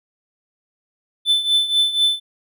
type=tone with tremolo; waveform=triangle; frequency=3520 Hz; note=A7; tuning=in tune; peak=-10 dBFS; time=1.25-2.2 s; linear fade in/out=50 ms; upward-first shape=triangle; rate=4.1 Hz; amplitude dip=80%; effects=none